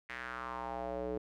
square tone with band-pass filter sweep, 61.9 Hz, B1, 5 cents sharp, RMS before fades -40 dBFS, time 0.09-1.18 s, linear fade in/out 5 ms, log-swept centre 2000 to 420 Hz, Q 3.3, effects none

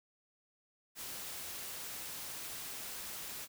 white noise, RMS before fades -44 dBFS, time 0.95-3.48 s, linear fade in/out 50 ms, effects none

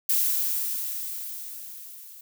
violet noise with level ramp, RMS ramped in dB -22 to -46 dBFS, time 0.09-2.21 s, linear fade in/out 5 ms, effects none

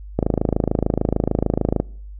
click train, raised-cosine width 2 ms, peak -4 dBFS, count 44, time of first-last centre 0.19-1.8 s, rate 26.7 Hz, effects noise-tail reverb RT60 0.6 s tail -25 dB re dry + added 50 Hz sine -33 dBFS peak until 2.19 s

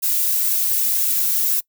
violet noise with flanger, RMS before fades -19 dBFS, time 0.02-1.61 s, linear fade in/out 20 ms, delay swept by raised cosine 1.8 to 2.68 ms, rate 2 Hz, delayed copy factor +0.65, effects noise-tail reverb RT60 0.1 s tail -23 dB re dry

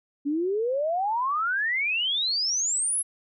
sine exponential sweep, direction up, 277.2 to 11175 Hz, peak -23 dBFS, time 0.25-3.03 s, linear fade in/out 20 ms, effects none

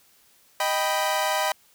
sawtooth chord, Eb augmented, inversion none, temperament equal, 622.3 / 784 / 987.8 Hz, Eb5 / G5 / B5, 0 / 0 / 0 cents, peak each -23 dBFS, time 0.6-1.52 s, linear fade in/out 2 ms, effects white hiss -59 dBFS RMS until 1.74 s

